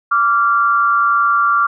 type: tone pair together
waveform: sine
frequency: 1163 / 1384.8 Hz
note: D6 / F6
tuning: -17 / -15 cents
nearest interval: minor third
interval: 302 cents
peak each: -13 / -14 dBFS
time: 0.11-1.67 s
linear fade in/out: 10 ms
effects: none